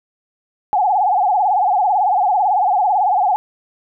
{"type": "tone with vibrato", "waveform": "sine", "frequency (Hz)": 784, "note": "G5", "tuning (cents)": 0, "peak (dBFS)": -12, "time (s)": [0.73, 3.36], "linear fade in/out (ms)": 0, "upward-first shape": "sine", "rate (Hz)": 18, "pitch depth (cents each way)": 160, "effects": []}